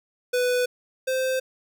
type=tone pair in turn; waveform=square; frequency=495.9 / 520 Hz; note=B4 / C5; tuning=+7 / -11 cents; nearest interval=minor second; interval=82 cents; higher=second; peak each=-21 / -23 dBFS; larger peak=first; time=0.33-0.66 / 1.07-1.4 s; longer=neither; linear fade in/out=10 ms; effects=none